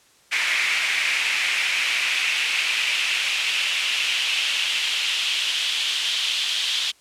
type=noise with high-pass filter sweep; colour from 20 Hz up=brown; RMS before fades=-23 dBFS; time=0.31-6.92 s; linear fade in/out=20 ms; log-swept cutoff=2200 to 3300 Hz; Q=3.5; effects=white hiss -56 dBFS RMS until 7 s + low-pass 9000 Hz 12 dB/octave